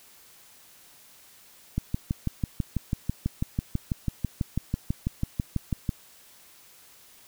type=click train; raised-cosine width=5 ms; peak=-13 dBFS; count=26; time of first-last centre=1.78-5.892 s; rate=6.08 Hz; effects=white hiss -54 dBFS RMS until 7.27 s